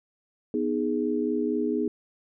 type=chord; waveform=sine; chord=G# minor; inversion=first; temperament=equal; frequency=246.9 / 311.1 / 415.3 Hz; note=B3 / D#4 / G#4; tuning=0 / 0 / 0 cents; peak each=-28 dBFS; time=0.54-1.88 s; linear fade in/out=2 ms; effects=none